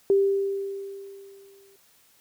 sine tone with exponential decay, 394.2 Hz, G4, 10 cents sharp, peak -15 dBFS, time 0.1-1.76 s, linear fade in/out 1 ms, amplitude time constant 360 ms, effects white hiss -60 dBFS RMS until 2.2 s

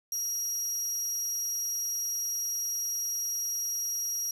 35% pulse tone, 5690 Hz, F8, 31 cents sharp, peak -27 dBFS, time 0.12-4.31 s, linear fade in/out 2 ms, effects 9-bit

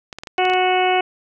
clicks, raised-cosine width 0.2 ms, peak -15 dBFS, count 8, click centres 0.128 / 0.186 / 0.235 / 0.272 / 0.381 / 0.453 / 0.499 / 0.536 s
harmonic tone, 368.1 Hz, F#4, 9 cents flat, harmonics 1 / 2 / 3 / 4 / 5 / 6 / 7 / 8, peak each -20 / -17 / -29 / -28 / -33 / -25 / -27 / -27 dBFS, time 0.38-1.01 s, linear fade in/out 5 ms
effects none

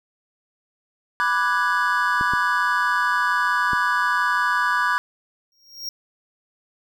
triangle chord, G# half-diminished seventh, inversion first, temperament equal, 987.8 / 1174.7 / 1480 / 1661.2 Hz, B5 / D6 / F#6 / G#6, 0 / 0 / 0 / 0 cents, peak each -22 dBFS, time 1.2-4.98 s, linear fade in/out 0 ms
clicks, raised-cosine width 3 ms, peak -18 dBFS, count 3, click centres 2.211 / 2.336 / 3.733 s
square tone with exponential growth, 5588 Hz, F8, in tune, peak -26 dBFS, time 5.52-5.89 s, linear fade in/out 1 ms, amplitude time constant 79 ms
effects none

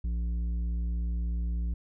sine tone with tanh clipping, 58.27 Hz, A#1, in tune, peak -29 dBFS, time 0.04-1.74 s, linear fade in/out 5 ms, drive 8 dB, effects none

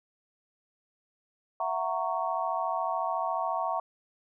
sine chord, F# dominant seventh, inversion third, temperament just, 666 / 740 / 925 / 1110 Hz, E5 / F#5 / A#5 / C#6, +18 / 0 / -14 / +2 cents, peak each -33 dBFS, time 1.6-3.8 s, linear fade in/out 2 ms, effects none

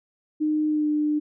sine tone with pitch glide, 305.7 to 300.1 Hz, D#4 to D4, -30 to +38 cents, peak -20 dBFS, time 0.4-1.2 s, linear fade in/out 20 ms, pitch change -32 cents, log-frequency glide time 0.68-0.88 s, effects none

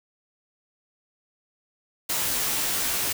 white noise with comb filter, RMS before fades -26 dBFS, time 2.09-3.13 s, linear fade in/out 10 ms, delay 15 ms, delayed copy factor -1, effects none

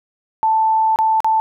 sine tone with dropouts, 882 Hz, A5, 4 cents sharp, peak -12 dBFS, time 0.43-1.4 s, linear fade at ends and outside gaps 0 ms, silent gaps 0.96-0.988 / 1.204-1.245 s, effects none

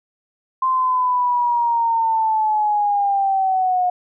sine linear sweep, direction down, 1046.5 to 719 Hz, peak -15 dBFS, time 0.62-3.9 s, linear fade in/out 5 ms, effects none

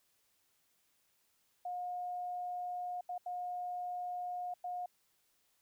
sine tone bursts at uneven times, 717 Hz, F5, 45 cents sharp, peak -37 dBFS, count 4, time 1.65-3.01 / 3.09-3.18 / 3.26-4.54 / 4.64-4.86 s, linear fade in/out 5 ms, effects white hiss -75 dBFS RMS until 5.61 s

